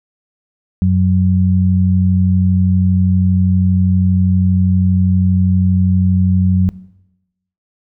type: tone pair together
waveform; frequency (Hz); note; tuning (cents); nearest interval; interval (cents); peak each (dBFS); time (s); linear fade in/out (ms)
sine; 92.5 / 185; F#2 / F#3; 0 / 0; octave; 1200; -12; 0.82-6.69; 0
effects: noise-tail reverb RT60 0.9 s tail -19 dB re dry